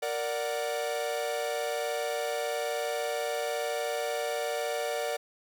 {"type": "chord", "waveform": "45% pulse", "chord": "Bb augmented", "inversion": "none", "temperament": "equal", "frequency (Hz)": [466.2, 587.3, 740], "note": ["Bb4", "D5", "F#5"], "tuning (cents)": [0, 0, 0], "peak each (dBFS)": [-34, -33, -36], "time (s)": [0.02, 5.17], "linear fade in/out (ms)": 10, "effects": []}